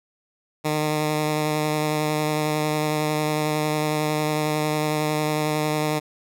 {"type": "tone with vibrato", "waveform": "10% pulse", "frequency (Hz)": 152.5, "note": "D#3", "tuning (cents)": -34, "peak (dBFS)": -13, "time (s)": [0.64, 6], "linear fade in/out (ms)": 20, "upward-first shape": "sine", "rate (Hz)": 11, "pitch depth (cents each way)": 13, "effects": []}